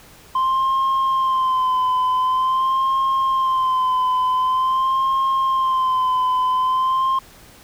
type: tone with vibrato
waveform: sine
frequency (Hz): 1041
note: C6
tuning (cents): -9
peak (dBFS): -13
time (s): 0.35-7.19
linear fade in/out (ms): 5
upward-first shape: sine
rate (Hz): 0.46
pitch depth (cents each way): 44
effects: tanh soft clip ceiling -15 dBFS + pink hiss -46 dBFS RMS until 7.63 s